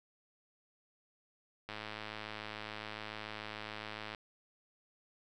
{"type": "click train", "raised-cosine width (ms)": 0.3, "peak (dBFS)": -26, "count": 264, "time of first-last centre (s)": [1.69, 4.148], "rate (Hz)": 107, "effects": []}